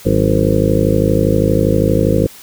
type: harmonic tone with a mistuned harmonic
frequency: 52.5 Hz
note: G#1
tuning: 19 cents sharp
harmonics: 1 / 2 / 3 / 4 / 5 / 6 / 7 / 8 / 9 / 10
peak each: -21 / -17 / -19 / -19 / -21 / -19 / -22 / -23 / -18 / -19 dBFS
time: 0.05-2.27 s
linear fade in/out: 10 ms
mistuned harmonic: 4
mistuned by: -150 cents
effects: white hiss -38 dBFS RMS until 2.42 s